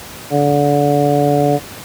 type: harmonic tone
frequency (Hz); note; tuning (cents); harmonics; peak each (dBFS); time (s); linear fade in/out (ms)
144.6; D3; -27; 1 / 2 / 3 / 4 / 5; -17 / -17 / -17 / -17 / -17; 0.3-1.6; 50
effects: pink hiss -32 dBFS RMS until 1.84 s + high-pass 80 Hz 12 dB/octave